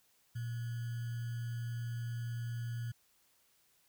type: tone with sample-and-hold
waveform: sine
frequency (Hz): 117.7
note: A#2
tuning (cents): +17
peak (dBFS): -36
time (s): 0.35-2.92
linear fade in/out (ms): 10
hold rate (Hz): 1575
effects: white hiss -71 dBFS RMS until 3.88 s